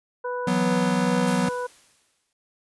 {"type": "harmonic tone", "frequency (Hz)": 493.9, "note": "B4", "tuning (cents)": 0, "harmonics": [1, 2, 3], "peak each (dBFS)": [-28, -31, -36], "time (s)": [0.24, 1.67], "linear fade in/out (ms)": 10}
{"type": "chord", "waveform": "square", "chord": "E suspended second", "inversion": "none", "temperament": "equal with one note detuned", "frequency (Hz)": [165.39, 185, 246.9], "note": ["E3", "F#3", "B3"], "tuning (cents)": [6, 0, 0], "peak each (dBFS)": [-30, -24, -26], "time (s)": [0.47, 1.49], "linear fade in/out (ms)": 5}
{"type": "noise with exponential decay", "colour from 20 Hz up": "white", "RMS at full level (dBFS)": -35, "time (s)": [1.27, 2.33], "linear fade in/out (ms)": 2, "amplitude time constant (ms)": 230}
{"effects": ["resampled to 24000 Hz"]}